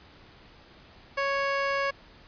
15% pulse tone, 554.4 Hz, C#5, in tune, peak -19 dBFS, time 1.17-1.91 s, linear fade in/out 10 ms, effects pink hiss -53 dBFS RMS until 2.27 s + resampled to 11025 Hz

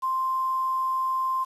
sine tone with quantisation, 1046.5 Hz, C6, in tune, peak -23 dBFS, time 0.02-1.45 s, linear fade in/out 20 ms, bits 8, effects resampled to 32000 Hz

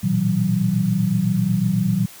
sine tone cluster, 113.8 / 121.8 / 162.8 / 188.5 Hz, A#2 / B2 / E3 / F#3, -41 / -24 / -21 / +32 cents, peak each -27 / -24 / -22 / -19 dBFS, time 0.03-2.06 s, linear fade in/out 10 ms, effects white hiss -42 dBFS RMS until 2.2 s

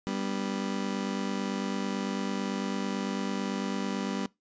35% pulse chord, G major, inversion none, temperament just, 196 / 245 / 294 Hz, G3 / B3 / D4, 0 / -14 / +2 cents, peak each -31 / -33 / -36 dBFS, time 0.07-4.26 s, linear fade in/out 0 ms, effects noise-tail reverb RT60 0.2 s tail -22 dB re dry + resampled to 16000 Hz

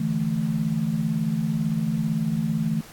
sine chord, D suspended second, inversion none, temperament equal, 146.83 / 164.81 / 220 Hz, D3 / E3 / A3, 0 / 0 / 0 cents, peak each -29 / -25 / -25 dBFS, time 0-2.81 s, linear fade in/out 5 ms, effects pink hiss -46 dBFS RMS until 2.92 s + AAC 64 kbps

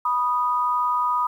sine tone pair together, 981.6 / 1239 Hz, B5 / D#6, -11 / -8 cents, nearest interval major third, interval 403 cents, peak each -22 dBFS, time 0.05-1.27 s, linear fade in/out 5 ms, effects 9-bit

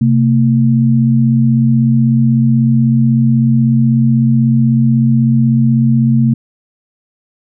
sine tone pair together, 130.81 / 227 Hz, C3 / A#3, 0 / -46 cents, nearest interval minor seventh, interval 954 cents, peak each -10 dBFS, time 0.01-6.34 s, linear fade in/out 5 ms, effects none

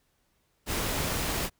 pink noise, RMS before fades -30 dBFS, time 0.66-1.5 s, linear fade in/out 50 ms, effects pink hiss -72 dBFS RMS until 1.59 s

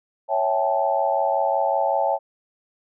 sine chord, A dominant seventh, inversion first, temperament equal with one note detuned, 554.4 / 659.3 / 784 / 869.4 Hz, C#5 / E5 / G5 / A5, 0 / 0 / 0 / -21 cents, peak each -24 dBFS, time 0.28-2.19 s, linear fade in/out 50 ms, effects none

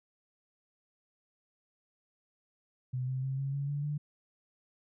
sine tone with pitch steps, 127.2 / 130.4 / 133.68 / 137.04 / 140.49 / 144.02 / 147.64 Hz, C3 / C3 / C3 / C#3 / C#3 / D3 / D3, -48 / -5 / +38 / -19 / +24 / -33 / +9 cents, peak -31 dBFS, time 2.93-3.98 s, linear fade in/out 10 ms, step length 150 ms, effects none

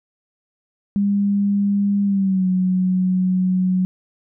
sine tone with pitch glide, 201.3 to 184.59 Hz, G3 to F#3, +46 to -4 cents, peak -15 dBFS, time 0.96-3.85 s, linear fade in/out 0 ms, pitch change -150 cents, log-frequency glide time 2.04-2.47 s, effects none

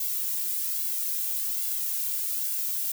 violet noise with flanger, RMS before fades -29 dBFS, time 0-2.92 s, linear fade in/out 5 ms, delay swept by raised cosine 1.6 to 2.35 ms, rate 1.2 Hz, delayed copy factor -0.85, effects none

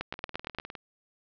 two click trains, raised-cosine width 0.3 ms, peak -16 / -24 dBFS, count 6 / 13, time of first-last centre 0.01-0.586 / 0.14-0.752 s, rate 8.68 / 19.6 Hz, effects low-pass 5000 Hz 12 dB/octave

